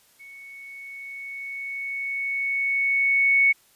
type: tone with level ramp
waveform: sine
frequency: 2217 Hz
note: C#7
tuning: in tune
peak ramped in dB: -42 to -14 dBFS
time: 0.19-3.53 s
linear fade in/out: 20 ms
effects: white hiss -59 dBFS RMS until 3.75 s + resampled to 32000 Hz